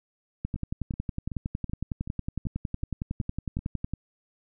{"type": "two click trains", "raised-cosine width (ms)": 5, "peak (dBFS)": [-23, -17], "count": [9, 39], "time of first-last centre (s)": [[0.56, 3.59], [0.45, 3.936]], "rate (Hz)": [2.64, 10.9], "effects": []}